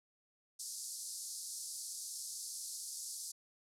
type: band-pass noise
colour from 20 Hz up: white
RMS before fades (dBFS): -45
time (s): 0.59-3.32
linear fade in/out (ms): 10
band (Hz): 4500 to 11000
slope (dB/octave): 48
effects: none